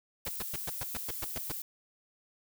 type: noise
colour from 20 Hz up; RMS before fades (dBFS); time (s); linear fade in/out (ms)
violet; -39; 0.25-1.62; 2
type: noise bursts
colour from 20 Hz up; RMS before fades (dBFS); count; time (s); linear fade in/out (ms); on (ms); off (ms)
pink; -37; 10; 0.26-1.52; 5; 27; 110
effects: none